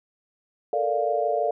sine chord, Bb major seventh, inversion third, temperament equal, 440 / 466.2 / 587.3 / 698.5 Hz, A4 / Bb4 / D5 / F5, 0 / 0 / 0 / 0 cents, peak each -28 / -30 / -26 / -25 dBFS, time 0.73-1.51 s, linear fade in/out 2 ms, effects none

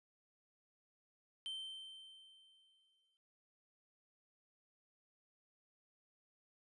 triangle tone with exponential decay, 3109 Hz, G7, 15 cents flat, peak -39 dBFS, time 1.46-3.17 s, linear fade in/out 0 ms, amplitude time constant 370 ms, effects resampled to 24000 Hz

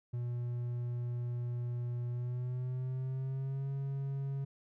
triangle tone with pitch glide, 121 to 137.4 Hz, B2 to C#3, -35 to -15 cents, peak -32 dBFS, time 0.13-4.45 s, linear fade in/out 10 ms, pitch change +220 cents, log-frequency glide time 2.09-3.7 s, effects none

